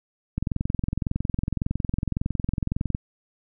click train, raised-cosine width 5 ms, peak -12 dBFS, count 57, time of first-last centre 0.38-2.949 s, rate 21.8 Hz, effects none

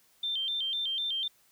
sine tone with vibrato, 3355 Hz, G#7, 17 cents sharp, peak -29 dBFS, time 0.23-1.28 s, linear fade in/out 5 ms, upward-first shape square, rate 4 Hz, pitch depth 110 cents each way, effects white hiss -65 dBFS RMS until 1.51 s

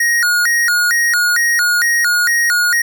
square tone with vibrato, 1644 Hz, G#6, 18 cents flat, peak -12 dBFS, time 0-2.82 s, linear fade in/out 5 ms, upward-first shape square, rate 2.2 Hz, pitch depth 230 cents each way, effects 9-bit

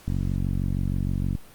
click train, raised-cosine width 5 ms, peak -14 dBFS, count 60, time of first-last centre 0.08-1.352 s, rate 46.4 Hz, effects pink hiss -51 dBFS RMS until 1.54 s + Opus 48 kbps

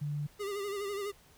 sine tone, 146.8 Hz, D3, in tune, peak -32 dBFS, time 0.01-0.27 s, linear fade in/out 10 ms
square tone with vibrato, 403.1 Hz, G4, 48 cents sharp, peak -35 dBFS, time 0.39-1.12 s, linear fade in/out 20 ms, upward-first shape sine, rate 12 Hz, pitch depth 58 cents each way
effects pink hiss -61 dBFS RMS until 1.37 s

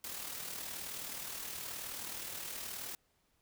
white noise with amplitude modulation, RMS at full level -41 dBFS, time 0.04-2.95 s, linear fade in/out 2 ms, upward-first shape sine, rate 39 Hz, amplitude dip 45%, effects pink hiss -75 dBFS RMS until 3.41 s

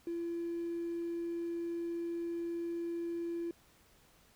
triangle tone with hard clipping, 339.4 Hz, F4, 49 cents flat, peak -35 dBFS, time 0.07-3.51 s, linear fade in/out 2 ms, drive 3 dB, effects pink hiss -65 dBFS RMS until 4.35 s

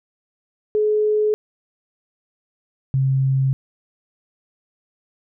sine tone pair in turn, 425 / 133.87 Hz, G#4 / C3, +40 / +40 cents, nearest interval octave + minor sixth, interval 2000 cents, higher first, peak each -15 dBFS, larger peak neither, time 0.75-1.34 / 2.94-3.53 s, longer neither, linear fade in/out 0 ms, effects none

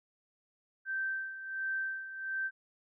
sine tone with tremolo, 1558 Hz, G6, 11 cents flat, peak -31 dBFS, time 0.85-2.51 s, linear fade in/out 50 ms, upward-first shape sine, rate 1.4 Hz, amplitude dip 70%, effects none

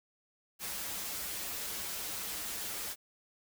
white noise with comb filter, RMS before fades -39 dBFS, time 0.59-2.96 s, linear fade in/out 50 ms, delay 7.8 ms, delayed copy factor -0.75, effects none

